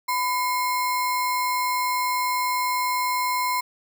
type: tone with sample-and-hold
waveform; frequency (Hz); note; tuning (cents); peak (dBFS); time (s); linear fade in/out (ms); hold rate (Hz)
sine; 1000; B5; +21; -21; 0.08-3.61; 10; 3150
effects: none